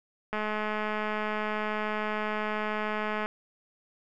click train, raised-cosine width 0.5 ms, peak -17 dBFS, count 625, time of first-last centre 0.33-3.26 s, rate 213 Hz, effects none

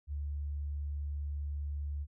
sine tone, 72.5 Hz, D2, 22 cents flat, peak -34 dBFS, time 0.07-2.07 s, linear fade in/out 50 ms, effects none

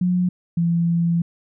sine tone pair in turn, 179.9 / 169.44 Hz, F#3 / E3, -48 / +48 cents, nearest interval minor second, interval 104 cents, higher first, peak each -16 dBFS, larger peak neither, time 0.01-0.29 / 0.57-1.22 s, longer second, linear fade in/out 5 ms, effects none

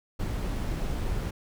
brown noise, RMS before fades -30 dBFS, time 0.19-1.31 s, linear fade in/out 10 ms, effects none

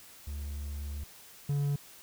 triangle tone pair in turn, 72.3 / 142.86 Hz, D2 / D3, -27 / -47 cents, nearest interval octave, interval 1180 cents, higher second, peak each -33 / -25 dBFS, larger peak second, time 0.27-1.04 / 1.49-1.76 s, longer first, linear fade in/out 5 ms, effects white hiss -53 dBFS RMS until 2.02 s

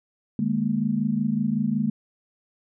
sine chord, D# suspended fourth, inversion none, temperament equal with one note detuned, 151.83 / 207.7 / 233.1 Hz, D#3 / G#3 / A#3, -42 / 0 / 0 cents, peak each -29 / -24 / -25 dBFS, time 0.39-1.9 s, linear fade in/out 2 ms, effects none

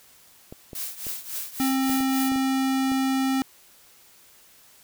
clicks, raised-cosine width 2 ms, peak -25 dBFS, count 8, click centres 0.525 / 0.732 / 1.068 / 1.897 / 2.006 / 2.319 / 2.36 / 2.918 s
blue noise with tremolo, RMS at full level -30 dBFS, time 0.75-2.29 s, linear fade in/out 2 ms, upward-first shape triangle, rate 3.6 Hz, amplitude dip 85%
square tone, 265.6 Hz, C4, 26 cents sharp, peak -22 dBFS, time 1.6-3.42 s, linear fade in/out 0 ms
effects white hiss -54 dBFS RMS until 4.83 s

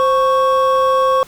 triangle tone pair together, 523.3 / 1108.2 Hz, C5 / C#6, 0 / -1 cents, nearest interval octave + minor second, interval 1299 cents, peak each -12 dBFS, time 0-1.23 s, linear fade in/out 0 ms, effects pink hiss -42 dBFS RMS until 1.27 s

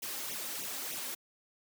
white noise with flanger, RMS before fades -39 dBFS, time 0.02-1.15 s, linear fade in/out 10 ms, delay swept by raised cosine 0.31 to 3.81 ms, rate 3.3 Hz, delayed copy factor +1, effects high-pass 150 Hz 12 dB/octave

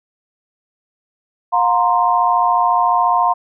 sine chord, F suspended fourth, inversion none, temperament equal with one note detuned, 714.8 / 932.3 / 1046.5 Hz, F5 / Bb5 / C6, +40 / 0 / 0 cents, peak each -16 dBFS, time 1.52-3.34 s, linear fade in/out 20 ms, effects none

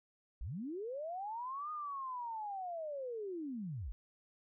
sine linear two-way sweep, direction up then down, 40.23 to 1239 to 40.23 Hz, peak -39 dBFS, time 0.41-3.92 s, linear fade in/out 0 ms, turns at 1.71 s, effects none

